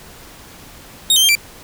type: tone with pitch steps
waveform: sawtooth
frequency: 3726 / 3124 / 3186 / 2347 Hz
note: A#7 / G7 / G7 / D7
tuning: -2 / -7 / +27 / -2 cents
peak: -7 dBFS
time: 1.1-1.352 s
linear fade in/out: 2 ms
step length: 63 ms
effects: pink hiss -40 dBFS RMS until 1.63 s